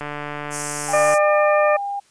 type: click train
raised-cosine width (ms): 0.5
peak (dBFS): -14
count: 167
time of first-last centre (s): 0.01-1.139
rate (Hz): 147
type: high-pass noise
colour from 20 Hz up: white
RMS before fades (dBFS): -25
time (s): 0.5-1.19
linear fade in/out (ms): 50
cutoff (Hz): 5500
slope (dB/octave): 48
type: tone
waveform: sine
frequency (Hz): 804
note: G5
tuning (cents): +44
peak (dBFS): -23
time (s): 0.88-2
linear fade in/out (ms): 10
type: harmonic tone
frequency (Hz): 601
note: D5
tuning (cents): +40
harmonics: 1 / 2 / 3 / 4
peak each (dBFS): -15 / -21 / -25 / -27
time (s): 0.93-1.77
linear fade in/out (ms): 10
effects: white hiss -57 dBFS RMS until 2.1 s + resampled to 22050 Hz